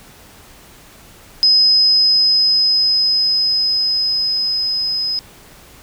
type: tone with level ramp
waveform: sine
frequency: 5060 Hz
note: D#8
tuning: 28 cents sharp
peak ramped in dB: -8 to -17 dBFS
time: 1.43-5.19 s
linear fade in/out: 0 ms
effects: pink hiss -43 dBFS RMS until 5.82 s